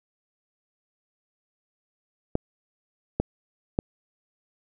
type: clicks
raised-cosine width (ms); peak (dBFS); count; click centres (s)
2; -9; 3; 2.354 / 3.2 / 3.789
effects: none